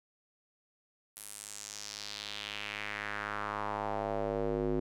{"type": "tone with band-pass filter sweep", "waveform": "square", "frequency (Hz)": 51.91, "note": "G#1", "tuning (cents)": 0, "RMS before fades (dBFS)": -37, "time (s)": [1.16, 4.8], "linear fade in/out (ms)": 5, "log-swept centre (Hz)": [11000, 340], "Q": 2.4, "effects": []}